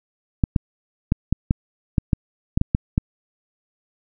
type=clicks; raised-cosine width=5 ms; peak=-4 dBFS; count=11; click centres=0.438 / 0.562 / 1.121 / 1.326 / 1.509 / 1.982 / 2.132 / 2.575 / 2.614 / 2.749 / 2.979 s; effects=none